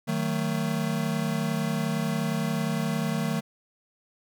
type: chord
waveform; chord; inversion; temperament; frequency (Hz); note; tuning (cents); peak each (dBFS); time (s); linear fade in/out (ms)
square; D# diminished; none; just; 155.56 / 186.68 / 224; D#3 / F#3 / A3; 0 / +16 / +31; -30 / -32 / -30; 0.07-3.41; 20
effects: none